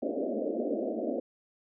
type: band-pass noise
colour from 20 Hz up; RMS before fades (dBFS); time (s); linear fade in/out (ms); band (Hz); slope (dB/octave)
pink; -32; 0.02-1.2; 5; 220 to 670; 96
effects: none